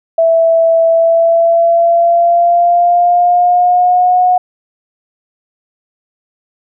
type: tone with pitch glide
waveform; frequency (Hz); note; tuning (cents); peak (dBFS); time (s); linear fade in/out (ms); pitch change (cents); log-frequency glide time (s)
sine; 659.3 to 727.3; E5 to F#5; 0 to -30; -6; 0.18-4.38; 5; +170; 0.87-4.2
effects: none